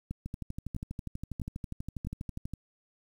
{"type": "two click trains", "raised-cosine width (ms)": 5, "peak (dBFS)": [-24, -22], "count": [29, 4], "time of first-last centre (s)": [[0.26, 2.536], [0.11, 2.071]], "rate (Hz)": [12.3, 1.53], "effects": ["9-bit"]}